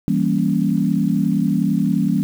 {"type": "chord", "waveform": "sine", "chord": "E diminished seventh", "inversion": "none", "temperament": "equal", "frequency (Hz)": [164.81, 196, 233.1, 277.2], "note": ["E3", "G3", "Bb3", "Db4"], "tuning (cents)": [0, 0, 0, 0], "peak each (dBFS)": [-21, -19, -21, -22], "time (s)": [0.08, 2.23], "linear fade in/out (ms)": 0, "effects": ["7-bit"]}